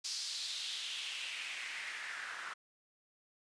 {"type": "noise with band-pass filter sweep", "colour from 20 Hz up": "white", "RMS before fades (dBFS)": -42, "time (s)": [0.04, 2.54], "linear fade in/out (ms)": 10, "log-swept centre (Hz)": [5000, 1400], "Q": 3.1, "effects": ["resampled to 22050 Hz"]}